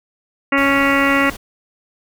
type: harmonic tone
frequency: 277.2 Hz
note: C#4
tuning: in tune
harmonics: 1 / 2 / 3 / 4 / 5 / 6 / 7 / 8 / 9 / 10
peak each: -17 / -21 / -28 / -21 / -21 / -29 / -19 / -23 / -28 / -25 dBFS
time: 0.52-1.3 s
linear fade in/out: 5 ms
type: noise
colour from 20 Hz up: pink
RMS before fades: -33 dBFS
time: 0.57-1.37 s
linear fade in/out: 10 ms
effects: none

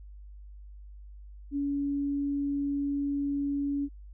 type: tone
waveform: sine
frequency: 282.9 Hz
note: C#4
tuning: 35 cents sharp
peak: -27 dBFS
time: 1.51-3.89 s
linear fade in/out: 50 ms
effects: added 50 Hz sine -44 dBFS peak until 4.13 s

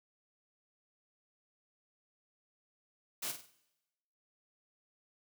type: noise with echo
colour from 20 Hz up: white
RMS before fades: -38 dBFS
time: 3.22-3.32 s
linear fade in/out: 10 ms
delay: 48 ms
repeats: 4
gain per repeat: -8 dB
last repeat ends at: 3.512 s
effects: noise-tail reverb RT60 1.0 s tail -20 dB re dry + high-pass 150 Hz 12 dB/octave

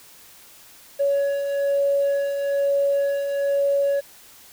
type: beating tone pair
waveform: triangle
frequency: 560 / 561.1 Hz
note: C#5 / C#5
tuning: +18 / +21 cents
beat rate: 1.1 Hz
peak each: -24 / -16 dBFS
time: 0.99-4.01 s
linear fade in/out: 20 ms
effects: tanh soft clip ceiling -15 dBFS + white hiss -48 dBFS RMS until 4.52 s

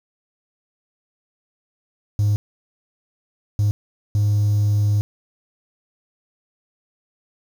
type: tone bursts at uneven times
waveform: triangle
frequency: 103.83 Hz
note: G#2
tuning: in tune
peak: -12 dBFS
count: 3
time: 2.19-2.36 / 3.59-3.71 / 4.15-5.01 s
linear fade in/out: 0 ms
effects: tanh soft clip ceiling -10 dBFS + 7-bit

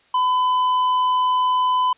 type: tone with tanh clipping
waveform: triangle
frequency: 1007 Hz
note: B5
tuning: 33 cents sharp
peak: -17 dBFS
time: 0.14-1.93 s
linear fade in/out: 5 ms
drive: 10 dB
effects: white hiss -57 dBFS RMS until 1.97 s + resampled to 8000 Hz

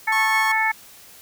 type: harmonic tone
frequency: 440 Hz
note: A4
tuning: in tune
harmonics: 2 / 3 / 4 / 5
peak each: -22 / -31 / -22 / -22 dBFS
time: 0.07-0.72 s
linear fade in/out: 10 ms
type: tone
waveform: sawtooth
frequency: 1097 Hz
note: C#6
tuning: 18 cents flat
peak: -20 dBFS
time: 0.12-0.52 s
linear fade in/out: 5 ms
effects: white hiss -46 dBFS RMS until 1.21 s

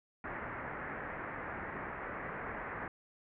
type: low-pass noise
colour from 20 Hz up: white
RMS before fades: -42 dBFS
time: 0.24-2.88 s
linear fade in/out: 2 ms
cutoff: 2000 Hz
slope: 48 dB/octave
effects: none

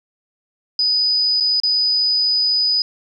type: tone with dropouts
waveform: sine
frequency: 4978 Hz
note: D#8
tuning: in tune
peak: -14 dBFS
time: 0.79-2.82 s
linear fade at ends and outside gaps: 2 ms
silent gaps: 1.401-1.406 / 1.601-1.634 s
effects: none

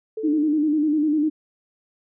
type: tone with exponential decay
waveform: sine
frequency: 438.2 Hz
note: A4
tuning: 7 cents flat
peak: -25 dBFS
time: 0.17-0.91 s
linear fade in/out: 5 ms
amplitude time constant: 160 ms
type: tone with vibrato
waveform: sine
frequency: 303.1 Hz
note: D#4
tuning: 45 cents flat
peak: -17 dBFS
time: 0.23-1.3 s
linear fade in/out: 20 ms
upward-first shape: square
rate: 10 Hz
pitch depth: 55 cents each way
effects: none

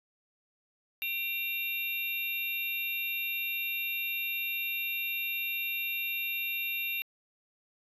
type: tone cluster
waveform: sine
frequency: 2361 / 2745 / 3678 / 11960 Hz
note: D7 / F7 / A#7 / F#9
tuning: +9 / -31 / -24 / +17 cents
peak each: -37 / -33 / -39 / -38 dBFS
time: 1.02-7.02 s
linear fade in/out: 0 ms
effects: tanh soft clip ceiling -21 dBFS

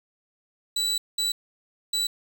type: tone bursts at uneven times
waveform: 35% pulse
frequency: 3951 Hz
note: B7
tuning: in tune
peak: -21 dBFS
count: 3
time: 0.76-0.98 / 1.18-1.32 / 1.93-2.07 s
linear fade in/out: 5 ms
effects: none

